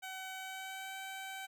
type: tone with pitch glide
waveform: 15% pulse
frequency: 757 to 769.3 Hz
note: F#5 to G5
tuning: +39 to -33 cents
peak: -36 dBFS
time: 0.02-1.47 s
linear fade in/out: 20 ms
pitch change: +28 cents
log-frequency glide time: 0.33-0.97 s
effects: none